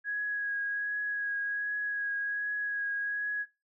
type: tone with vibrato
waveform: sine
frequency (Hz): 1659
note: G#6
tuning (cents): -2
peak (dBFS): -30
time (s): 0.04-3.46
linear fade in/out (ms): 50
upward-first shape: triangle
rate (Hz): 1.3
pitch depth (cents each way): 19
effects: noise-tail reverb RT60 0.3 s tail -21 dB re dry